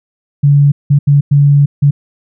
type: tone bursts at uneven times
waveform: sine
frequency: 142.9 Hz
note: D3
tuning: 47 cents flat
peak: -4 dBFS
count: 5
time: 0.43-0.72 / 0.9-0.99 / 1.07-1.21 / 1.31-1.66 / 1.82-1.91 s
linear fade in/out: 10 ms
effects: none